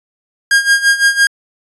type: tone with tremolo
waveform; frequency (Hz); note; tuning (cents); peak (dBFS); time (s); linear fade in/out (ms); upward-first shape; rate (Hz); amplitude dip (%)
45% pulse; 1620; G#6; -43; -6; 0.51-1.27; 2; sine; 5.9; 80
effects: resampled to 24000 Hz